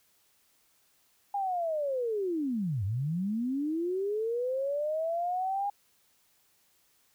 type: linear two-way sweep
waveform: sine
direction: down then up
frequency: 817 to 91.4 to 817 Hz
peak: -28 dBFS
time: 1.34-5.7 s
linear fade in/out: 5 ms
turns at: 2.84 s
effects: white hiss -68 dBFS RMS until 7.14 s